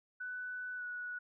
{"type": "tone with pitch glide", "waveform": "sine", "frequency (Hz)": [1493, 1469], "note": ["F#6", "F#6"], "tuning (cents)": [15, -13], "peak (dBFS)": -39, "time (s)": [0.2, 1.19], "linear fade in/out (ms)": 10, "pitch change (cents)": -28, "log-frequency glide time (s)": [0.76, 0.83], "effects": []}